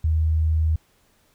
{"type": "tone", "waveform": "sine", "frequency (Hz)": 79.2, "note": "D#2", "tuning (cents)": 31, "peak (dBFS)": -17, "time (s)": [0.04, 0.76], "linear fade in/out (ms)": 5, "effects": ["pink hiss -62 dBFS RMS until 1.34 s"]}